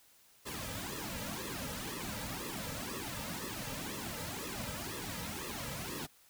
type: noise with flanger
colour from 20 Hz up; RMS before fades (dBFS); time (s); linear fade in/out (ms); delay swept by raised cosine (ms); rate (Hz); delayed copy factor
pink; -41; 0.45-6.07; 20; 1.3 to 2.8; 2; -1
effects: white hiss -64 dBFS RMS until 6.29 s